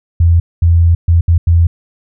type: tone bursts at uneven times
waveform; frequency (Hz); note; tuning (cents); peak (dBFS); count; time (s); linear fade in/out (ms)
sine; 84.5; E2; +43; -5; 5; 0.2-0.4 / 0.62-0.95 / 1.08-1.21 / 1.28-1.38 / 1.47-1.67; 5
effects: none